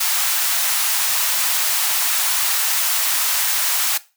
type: high-pass noise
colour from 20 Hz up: white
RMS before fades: -19 dBFS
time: 0-3.98 s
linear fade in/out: 10 ms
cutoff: 750 Hz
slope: 24 dB/octave
effects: noise-tail reverb RT60 0.3 s tail -18 dB re dry